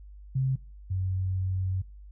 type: tone pair in turn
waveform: sine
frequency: 132.4 / 93.62 Hz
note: C3 / F#2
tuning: +21 / +21 cents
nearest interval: tritone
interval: 600 cents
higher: first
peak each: -23 / -26 dBFS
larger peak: first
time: 0.35-0.56 / 0.9-1.82 s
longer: second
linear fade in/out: 10 ms
effects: noise-tail reverb RT60 0.3 s tail -22 dB re dry + added 50 Hz sine -44 dBFS peak until 2.11 s